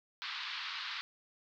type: band-pass noise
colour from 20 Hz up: white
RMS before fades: -41 dBFS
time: 0.22-1.01 s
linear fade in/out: 0 ms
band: 980 to 4500 Hz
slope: 48 dB/octave
effects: none